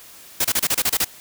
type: noise bursts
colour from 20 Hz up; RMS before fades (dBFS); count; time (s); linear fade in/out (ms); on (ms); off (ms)
white; -19; 9; 0.4-1.046; 5; 46; 29
effects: white hiss -44 dBFS RMS until 1.2 s